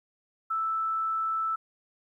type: tone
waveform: sine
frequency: 1318.5 Hz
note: E6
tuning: in tune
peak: -26 dBFS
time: 0.5-1.56 s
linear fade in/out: 10 ms
effects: 11-bit